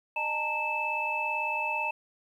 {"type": "tone cluster", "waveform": "sine", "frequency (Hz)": [607, 859, 917, 2627], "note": ["D#5", "A5", "A#5", "E7"], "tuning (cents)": [-43, -42, -29, -7], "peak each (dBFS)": [-39, -38, -32, -30], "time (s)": [0.16, 1.91], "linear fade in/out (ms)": 5, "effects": ["10-bit"]}